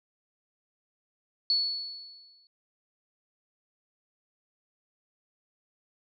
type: tone with exponential decay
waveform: sine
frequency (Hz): 4414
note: C#8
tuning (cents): -8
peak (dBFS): -21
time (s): 1.5-2.47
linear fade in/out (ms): 1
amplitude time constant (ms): 210
effects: none